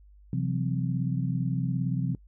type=tone cluster; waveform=sine; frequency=130.5 / 169.5 / 187 / 258.5 Hz; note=C3 / E3 / F#3 / C4; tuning=-4 / +49 / +19 / -21 cents; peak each=-28 / -30 / -34 / -36 dBFS; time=0.33-2.15 s; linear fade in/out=2 ms; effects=noise-tail reverb RT60 0.1 s tail -24 dB re dry + added 50 Hz sine -51 dBFS peak until 2.27 s